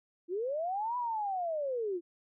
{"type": "linear two-way sweep", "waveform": "sine", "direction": "up then down", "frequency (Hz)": [329, 996, 329], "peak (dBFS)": -31, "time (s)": [0.28, 2.01], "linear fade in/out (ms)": 50, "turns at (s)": 0.97, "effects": []}